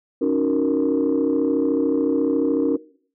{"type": "chord", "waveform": "sine", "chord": "D# minor seventh", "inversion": "third", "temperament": "equal", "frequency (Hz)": [277.2, 311.1, 370, 466.2], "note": ["C#4", "D#4", "F#4", "A#4"], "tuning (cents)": [0, 0, 0, 0], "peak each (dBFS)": [-20, -22, -25, -21], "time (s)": [0.21, 2.77], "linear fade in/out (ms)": 10, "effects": ["noise-tail reverb RT60 0.5 s tail -20 dB re dry", "tanh soft clip ceiling -11 dBFS"]}